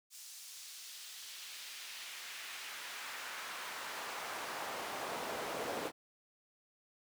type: noise with high-pass filter sweep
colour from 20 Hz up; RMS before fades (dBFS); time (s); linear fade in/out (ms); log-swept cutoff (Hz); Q
brown; -44; 0.1-5.92; 50; 6200 to 450; 0.99
effects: none